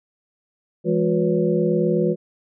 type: tone cluster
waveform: sine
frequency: 168.7 / 207.7 / 360.8 / 491.8 / 560 Hz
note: E3 / G#3 / F#4 / B4 / C#5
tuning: +40 / 0 / -44 / -7 / +18 cents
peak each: -22 / -24 / -21 / -23 / -29 dBFS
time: 0.84-2.16 s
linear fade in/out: 50 ms
effects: none